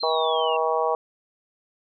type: linear sweep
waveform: sine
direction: down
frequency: 4198 to 2700 Hz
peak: -29 dBFS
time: 0-0.57 s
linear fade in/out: 10 ms
type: harmonic tone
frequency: 160 Hz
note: D#3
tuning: 49 cents sharp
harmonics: 3 / 4 / 5 / 6 / 7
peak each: -25 / -26 / -27 / -28 / -28 dBFS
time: 0.03-0.95 s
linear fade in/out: 2 ms
effects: none